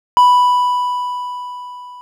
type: tone with level ramp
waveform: triangle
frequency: 988 Hz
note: B5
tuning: in tune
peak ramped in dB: -3 to -31 dBFS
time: 0.17-2.01 s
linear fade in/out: 0 ms
effects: none